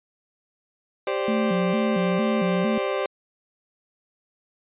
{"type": "chord", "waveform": "35% pulse", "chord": "G suspended fourth", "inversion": "none", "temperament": "equal", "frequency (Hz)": [392, 523.3, 587.3], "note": ["G4", "C5", "D5"], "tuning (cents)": [0, 0, 0], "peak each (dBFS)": -26, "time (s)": [1.07, 3.06], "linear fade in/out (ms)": 2}
{"type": "tone with vibrato", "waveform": "sine", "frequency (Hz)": 200, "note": "G3", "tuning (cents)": 35, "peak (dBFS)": -22, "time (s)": [1.28, 2.78], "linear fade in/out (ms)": 2, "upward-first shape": "square", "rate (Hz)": 2.2, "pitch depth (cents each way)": 170}
{"effects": ["resampled to 8000 Hz"]}